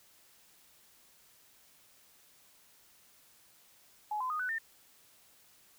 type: tone with pitch steps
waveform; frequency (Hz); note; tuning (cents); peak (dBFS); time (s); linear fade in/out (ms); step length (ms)
sine; 844 / 1021.2 / 1235.7 / 1495.2 / 1809.2; G#5 / C6 / D#6 / F#6 / A6; +28 / -42 / -12 / +18 / +48; -32; 4.11-4.585; 5; 95
effects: white hiss -63 dBFS RMS until 5.78 s